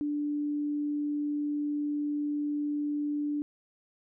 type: tone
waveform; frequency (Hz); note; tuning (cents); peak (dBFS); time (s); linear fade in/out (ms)
sine; 293.7; D4; 0; -28; 0.01-3.42; 0
effects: none